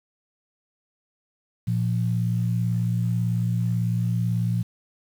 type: tone pair together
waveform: sine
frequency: 116.46 / 174.61 Hz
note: A#2 / F3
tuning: -1 / 0 cents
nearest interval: perfect fifth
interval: 701 cents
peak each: -22 / -26 dBFS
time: 1.67-4.63 s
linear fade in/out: 10 ms
effects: 8-bit